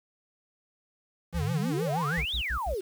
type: tone with vibrato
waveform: square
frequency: 156.5 Hz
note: D#3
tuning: 10 cents sharp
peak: -30 dBFS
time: 1.32-2.24 s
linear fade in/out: 50 ms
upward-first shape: sine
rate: 6.3 Hz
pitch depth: 180 cents each way
type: exponential two-way sweep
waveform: sine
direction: up then down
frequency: 63 to 3926 to 352.4 Hz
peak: -29 dBFS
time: 1.34-2.81 s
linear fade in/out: 10 ms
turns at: 2.35 s
type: tone bursts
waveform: triangle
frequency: 60.3 Hz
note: B1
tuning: 41 cents flat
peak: -28 dBFS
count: 4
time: 2.17-2.746 s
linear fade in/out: 10 ms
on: 84 ms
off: 80 ms
effects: 8-bit